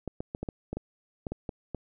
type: clicks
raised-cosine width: 2 ms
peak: -20 dBFS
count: 11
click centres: 0.077 / 0.205 / 0.349 / 0.43 / 0.488 / 0.73 / 0.77 / 1.268 / 1.32 / 1.492 / 1.747 s
effects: none